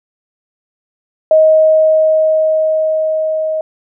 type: tone with level ramp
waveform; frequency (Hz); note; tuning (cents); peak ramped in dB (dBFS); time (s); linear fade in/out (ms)
sine; 629; D#5; +19; -4 to -14; 1.31-3.61; 2
effects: none